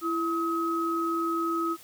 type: tone pair together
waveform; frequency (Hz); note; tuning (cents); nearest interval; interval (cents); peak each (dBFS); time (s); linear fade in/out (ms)
sine; 333.8 / 1273; E4 / D#6; +22 / +39; octave + major seventh; 2317; -28; 0.01-1.77; 50
effects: white hiss -51 dBFS RMS until 1.83 s